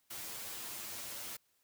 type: noise with comb filter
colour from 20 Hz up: white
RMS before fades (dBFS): -44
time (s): 0.1-1.37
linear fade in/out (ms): 10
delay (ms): 8.7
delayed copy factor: +0.85
effects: white hiss -75 dBFS RMS until 1.63 s